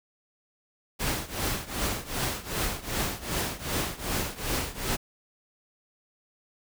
pink noise with tremolo, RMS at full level -27 dBFS, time 0.99-4.97 s, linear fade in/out 20 ms, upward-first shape triangle, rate 2.6 Hz, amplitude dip 90%, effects none

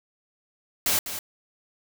white noise with echo, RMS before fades -23 dBFS, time 0.86-0.99 s, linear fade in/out 2 ms, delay 200 ms, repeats 1, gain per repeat -10 dB, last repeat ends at 1.19 s, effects none

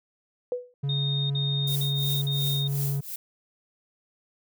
sine tone with exponential decay, 493.9 Hz, B4, in tune, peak -22 dBFS, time 0.52-0.74 s, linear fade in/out 1 ms, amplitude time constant 47 ms
triangle tone, 140.1 Hz, C#3, 19 cents sharp, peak -23 dBFS, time 0.83-3.01 s, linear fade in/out 10 ms
sine tone bursts, 3690 Hz, A#7, 18 cents flat, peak -28 dBFS, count 4, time 0.89-2.677 s, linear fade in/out 5 ms, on 410 ms, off 49 ms
violet noise with tremolo, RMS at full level -31 dBFS, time 1.67-3.16 s, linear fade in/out 5 ms, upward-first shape triangle, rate 2.8 Hz, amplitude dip 95%
effects none

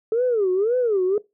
sine tone with vibrato, 429.7 Hz, A4, 41 cents flat, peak -16 dBFS, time 0.12-1.18 s, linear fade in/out 2 ms, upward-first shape sine, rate 1.9 Hz, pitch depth 280 cents each way, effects noise-tail reverb RT60 0.2 s tail -20 dB re dry + tanh soft clip ceiling -13 dBFS

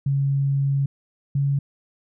sine tone pair in turn, 138.59 / 139.88 Hz, C#3 / C#3, 0 / +16 cents, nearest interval unison, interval 16 cents, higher second, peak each -18 dBFS, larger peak neither, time 0.06-0.86 / 1.35-1.59 s, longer first, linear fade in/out 5 ms, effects none

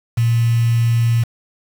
sine tone with quantisation, 116.54 Hz, A#2, in tune, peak -12 dBFS, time 0.17-1.24 s, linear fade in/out 10 ms, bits 5, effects none

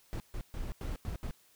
brown noise bursts at uneven times, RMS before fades -37 dBFS, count 6, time 0.13-0.2 / 0.34-0.41 / 0.54-0.72 / 0.81-0.96 / 1.05-1.16 / 1.23-1.31 s, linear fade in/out 0 ms, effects white hiss -65 dBFS RMS until 1.55 s

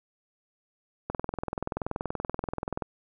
click train, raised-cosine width 1 ms, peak -16 dBFS, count 37, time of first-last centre 1.1-2.822 s, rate 20.9 Hz, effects none

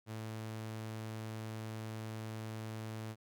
sawtooth tone, 110 Hz, A2, in tune, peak -37 dBFS, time 0.06-3.16 s, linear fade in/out 50 ms, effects none

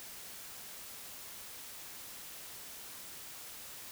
silence, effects white hiss -48 dBFS RMS until 3.91 s

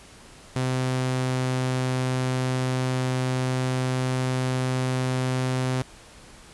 sawtooth tone, 128.6 Hz, C3, 30 cents flat, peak -19 dBFS, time 0.56-5.82 s, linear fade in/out 0 ms, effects pink hiss -48 dBFS RMS until 6.53 s + resampled to 24000 Hz

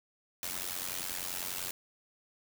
white noise with amplitude modulation, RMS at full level -34 dBFS, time 0.43-1.71 s, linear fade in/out 0 ms, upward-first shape sine, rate 90.4 Hz, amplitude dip 85%, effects none

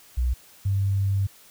sine tone pair in turn, 61.74 / 98.26 Hz, B1 / G2, 0 / +5 cents, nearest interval minor sixth, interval 805 cents, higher second, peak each -20 dBFS, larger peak neither, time 0.17-0.34 / 0.65-1.27 s, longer second, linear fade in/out 10 ms, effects white hiss -52 dBFS RMS until 1.5 s

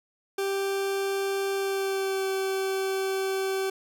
40% pulse tone with pitch glide, 392 to 385 Hz, G4 to G4, 0 to -31 cents, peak -25 dBFS, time 0.38-3.7 s, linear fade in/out 5 ms, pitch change -31 cents, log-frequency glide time 1.54-2.27 s, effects none

